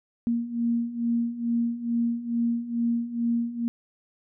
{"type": "beating tone pair", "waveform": "sine", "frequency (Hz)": [233.1, 235.4], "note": ["A#3", "A#3"], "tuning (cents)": [0, 17], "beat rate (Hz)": 2.3, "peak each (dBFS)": [-29, -25], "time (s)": [0.27, 3.68], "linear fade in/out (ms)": 0, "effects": []}